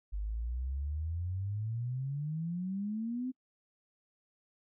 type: exponential sweep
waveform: sine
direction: up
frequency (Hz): 49 to 261.6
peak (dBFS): -33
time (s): 0.12-3.32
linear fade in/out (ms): 20
effects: noise-tail reverb RT60 0.1 s tail -26 dB re dry